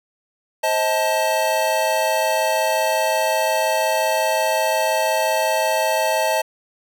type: chord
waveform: square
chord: A diminished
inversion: first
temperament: just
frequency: 528 / 633.6 / 880 Hz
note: C5 / Eb5 / A5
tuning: +16 / +31 / 0 cents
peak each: -26 / -21 / -22 dBFS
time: 0.63-6.42 s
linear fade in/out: 10 ms
effects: none